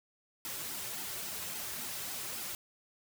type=noise with flanger; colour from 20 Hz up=white; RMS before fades=-40 dBFS; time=0.45-2.55 s; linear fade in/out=0 ms; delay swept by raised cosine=1.7 to 4.3 ms; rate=3.6 Hz; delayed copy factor=-0.7; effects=none